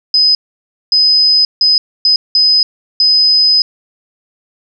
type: tone bursts at uneven times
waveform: sine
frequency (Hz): 5030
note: D#8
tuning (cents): +18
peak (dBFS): -6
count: 6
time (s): 0.14-0.35 / 0.92-1.45 / 1.61-1.78 / 2.05-2.16 / 2.35-2.63 / 3-3.62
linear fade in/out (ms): 2
effects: none